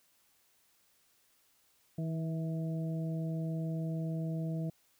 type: harmonic tone with a mistuned harmonic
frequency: 161.2 Hz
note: E3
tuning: 38 cents flat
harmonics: 1 / 2 / 3 / 4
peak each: -33 / -43 / -49 / -46 dBFS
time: 1.98-4.7 s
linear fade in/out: 5 ms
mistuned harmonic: 4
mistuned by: +20 cents
effects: white hiss -70 dBFS RMS until 4.99 s